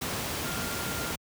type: tone in noise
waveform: sine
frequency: 1396.9 Hz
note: F6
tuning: in tune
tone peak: -39 dBFS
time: 0.44-1.12 s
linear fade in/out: 10 ms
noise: pink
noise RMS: -32 dBFS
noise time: 0.01-1.16 s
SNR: -10 dB
effects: high-pass 80 Hz 12 dB/octave